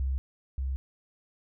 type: tone pair in turn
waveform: sine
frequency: 66.3 / 66.3 Hz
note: C2 / C2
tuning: +23 / +23 cents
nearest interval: unison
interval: 0 cents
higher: neither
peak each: -26 / -28 dBFS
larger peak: first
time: 0-0.18 / 0.58-0.76 s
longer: neither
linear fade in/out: 0 ms
effects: none